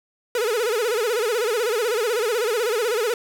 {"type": "tone with vibrato", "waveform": "45% pulse", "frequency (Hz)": 455.5, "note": "A#4", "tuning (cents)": -40, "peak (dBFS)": -20, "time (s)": [0.35, 3.14], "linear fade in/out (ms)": 2, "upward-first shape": "sine", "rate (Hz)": 16, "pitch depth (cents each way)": 160, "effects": []}